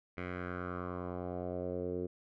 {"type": "tone with low-pass filter sweep", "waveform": "10% pulse", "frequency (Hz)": 89.7, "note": "F2", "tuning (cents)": 47, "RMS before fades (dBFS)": -39, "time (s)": [0.17, 2.07], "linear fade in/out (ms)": 10, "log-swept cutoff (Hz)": [2100, 400], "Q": 3.2, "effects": []}